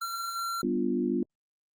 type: tone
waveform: square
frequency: 1366 Hz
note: F6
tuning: 39 cents flat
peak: -31 dBFS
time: 0.01-0.62 s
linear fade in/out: 10 ms
type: chord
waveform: sine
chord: G dominant seventh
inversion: none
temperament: equal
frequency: 196 / 246.9 / 293.7 / 349.2 Hz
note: G3 / B3 / D4 / F4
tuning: 0 / 0 / 0 / 0 cents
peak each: -33 / -29 / -33 / -30 dBFS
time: 0.63-1.23 s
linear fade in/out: 2 ms
effects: Opus 24 kbps